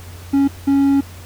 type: tone bursts at uneven times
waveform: triangle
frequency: 277.2 Hz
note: C#4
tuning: in tune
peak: -9 dBFS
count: 2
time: 0.33-0.48 / 0.67-1.01 s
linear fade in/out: 10 ms
effects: added 89 Hz sine -34 dBFS peak until 1.25 s + pink hiss -41 dBFS RMS until 1.25 s